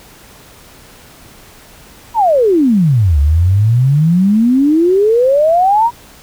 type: exponential two-way sweep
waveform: sine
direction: down then up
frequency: 971 to 69.3 to 971 Hz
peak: -7 dBFS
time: 2.14-5.91 s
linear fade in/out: 50 ms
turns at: 3.19 s
effects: pink hiss -40 dBFS RMS until 6.22 s